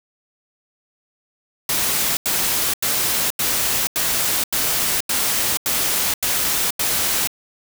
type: noise bursts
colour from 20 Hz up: white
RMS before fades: -20 dBFS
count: 10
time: 1.69-7.273 s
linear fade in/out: 2 ms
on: 480 ms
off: 87 ms
effects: none